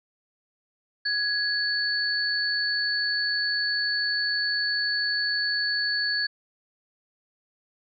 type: tone pair together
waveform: sine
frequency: 1669 / 4456 Hz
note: G#6 / C#8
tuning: +8 / +8 cents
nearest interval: octave + perfect fourth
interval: 1700 cents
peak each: -26 dBFS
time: 1.05-6.27 s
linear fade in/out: 10 ms
effects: none